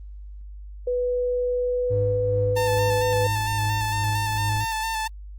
sine tone with pitch glide, 493.9 to 499.1 Hz, B4 to B4, 0 to +18 cents, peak -21 dBFS, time 0.87-3.27 s, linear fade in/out 5 ms, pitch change +18 cents, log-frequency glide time 1.58-2.69 s
triangle tone with tremolo, 103.83 Hz, G#2, in tune, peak -20 dBFS, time 1.9-4.65 s, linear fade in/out 10 ms, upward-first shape triangle, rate 2.4 Hz, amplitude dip 50%
sawtooth tone with vibrato, 888 Hz, A5, 16 cents sharp, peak -21 dBFS, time 2.56-5.08 s, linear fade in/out 10 ms, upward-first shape square, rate 4.4 Hz, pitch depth 23 cents each way
effects added 50 Hz sine -36 dBFS peak until 5.38 s + Opus 24 kbps

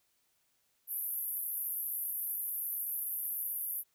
pink band-pass noise, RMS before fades -37 dBFS, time 0.87-3.84 s, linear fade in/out 50 ms, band 11000 to 14000 Hz, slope 96 dB/octave, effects white hiss -75 dBFS RMS until 3.94 s

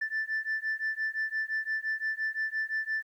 sine beating tone pair, 1760 / 1765.8 Hz, A6 / A6, 0 / +6 cents, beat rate 5.8 Hz, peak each -31 dBFS, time 0.01-3.03 s, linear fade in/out 10 ms, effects tanh soft clip ceiling -25 dBFS + 11-bit

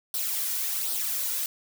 blue noise with flanger, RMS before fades -29 dBFS, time 0.14-1.46 s, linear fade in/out 2 ms, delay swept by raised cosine 0.21 to 2.11 ms, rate 1.3 Hz, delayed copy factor +0.55, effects none

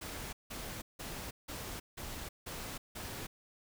pink noise bursts, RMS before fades -43 dBFS, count 7, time 0.01-3.27 s, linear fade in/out 10 ms, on 320 ms, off 170 ms, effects none

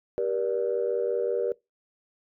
sine chord, G minor, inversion none, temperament equal with one note detuned, 392 / 477.3 / 587.3 Hz, G4 / Bb4 / D5, 0 / +41 / 0 cents, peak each -29 / -26 / -31 dBFS, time 0.18-1.52 s, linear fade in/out 0 ms, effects noise-tail reverb RT60 0.2 s tail -22 dB re dry + tanh soft clip ceiling -16 dBFS

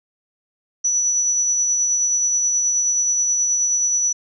sine tone with tremolo, 5920 Hz, F#8, in tune, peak -15 dBFS, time 0.84-4.13 s, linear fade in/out 10 ms, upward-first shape sine, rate 9.4 Hz, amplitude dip 25%, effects none

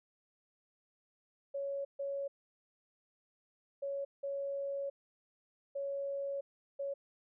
sine tone bursts at uneven times, 557 Hz, C#5, 8 cents sharp, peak -35 dBFS, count 6, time 1.54-1.85 / 1.99-2.28 / 3.82-4.05 / 4.23-4.9 / 5.75-6.41 / 6.79-6.94 s, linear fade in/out 10 ms, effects none

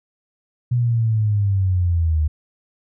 sine linear sweep, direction down, 123.47 to 75 Hz, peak -15 dBFS, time 0.71-2.28 s, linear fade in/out 10 ms, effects none

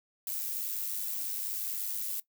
violet noise with amplitude modulation, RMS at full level -33 dBFS, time 0.27-2.2 s, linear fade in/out 2 ms, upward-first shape sine, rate 101 Hz, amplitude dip 45%, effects noise-tail reverb RT60 0.1 s tail -18 dB re dry

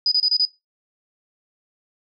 sine tone bursts, 4966 Hz, D#8, 4 cents flat, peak -15 dBFS, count 5, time 0.06-0.452 s, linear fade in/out 2 ms, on 56 ms, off 28 ms, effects noise-tail reverb RT60 0.2 s tail -18 dB re dry

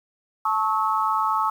sine tone cluster, 876 / 1100 / 1291 Hz, A5 / C#6 / E6, -8 / -14 / -37 cents, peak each -24 dBFS, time 0.45-1.5 s, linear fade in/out 5 ms, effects 8-bit

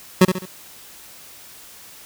25% pulse tone with echo, 185 Hz, F#3, in tune, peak -4 dBFS, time 0.21-0.25 s, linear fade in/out 5 ms, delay 69 ms, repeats 3, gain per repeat -8 dB, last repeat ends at 0.457 s, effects white hiss -43 dBFS RMS until 2.05 s

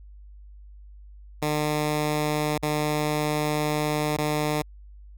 10% pulse tone with dropouts, 150.7 Hz, D3, 45 cents sharp, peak -15 dBFS, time 1.42-4.62 s, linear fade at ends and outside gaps 5 ms, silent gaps 2.579-2.627 / 4.168-4.183 s, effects added 50 Hz sine -43 dBFS peak until 5.17 s

